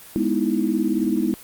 sine chord, E major seventh, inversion first, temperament equal, 207.7 / 246.9 / 311.1 / 329.6 Hz, G#3 / B3 / D#4 / E4, 0 / 0 / 0 / 0 cents, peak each -24 dBFS, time 0.16-1.34 s, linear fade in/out 0 ms, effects white hiss -43 dBFS RMS until 1.43 s + Opus 24 kbps

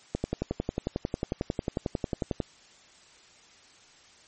click train, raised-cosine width 2 ms, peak -14 dBFS, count 26, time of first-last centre 0.15-2.402 s, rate 11.1 Hz, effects white hiss -56 dBFS RMS until 4.27 s + MP3 32 kbps

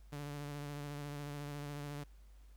sawtooth tone with vibrato, 144.9 Hz, D3, 23 cents flat, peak -38 dBFS, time 0.12-2.04 s, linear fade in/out 10 ms, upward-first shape sine, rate 14 Hz, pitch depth 26 cents each way, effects added 50 Hz sine -55 dBFS peak until 2.56 s + pink hiss -72 dBFS RMS until 2.56 s

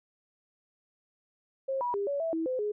sine tone with pitch steps, 536 / 972 / 401.9 / 566 / 656 / 324.9 / 512 / 417.9 Hz, C5 / B5 / G4 / C#5 / E5 / E4 / C5 / G#4, +42 / -28 / +43 / +36 / -9 / -25 / -38 / +11 cents, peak -28 dBFS, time 1.68-2.72 s, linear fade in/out 10 ms, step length 130 ms, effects none

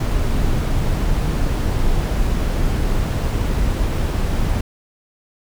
brown noise, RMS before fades -18 dBFS, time 0-4.61 s, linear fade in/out 5 ms, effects none

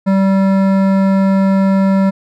sine tone with hard clipping, 193.5 Hz, G3, 22 cents flat, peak -11 dBFS, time 0.06-2.11 s, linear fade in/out 20 ms, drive 14 dB, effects none

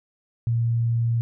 sine tone, 116.54 Hz, A#2, in tune, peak -19 dBFS, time 0.47-1.21 s, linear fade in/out 0 ms, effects none

